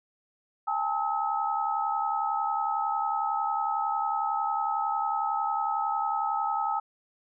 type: tone cluster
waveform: sine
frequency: 810 / 881 / 1284 Hz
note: G#5 / A5 / E6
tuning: -43 / +2 / -46 cents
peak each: -30 dBFS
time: 0.67-6.8 s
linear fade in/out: 10 ms
effects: none